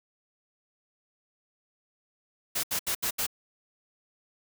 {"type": "noise bursts", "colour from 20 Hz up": "white", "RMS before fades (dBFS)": -29, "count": 5, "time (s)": [2.55, 3.267], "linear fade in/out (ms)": 10, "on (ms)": 85, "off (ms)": 73, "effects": []}